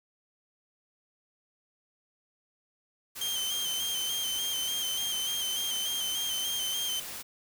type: noise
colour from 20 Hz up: white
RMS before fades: -40 dBFS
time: 3.15-7.23 s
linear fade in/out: 20 ms
type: tone with vibrato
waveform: sawtooth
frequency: 3136 Hz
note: G7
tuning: in tune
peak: -27 dBFS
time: 3.21-7 s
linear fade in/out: 5 ms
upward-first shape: square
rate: 3.4 Hz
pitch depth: 33 cents each way
effects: none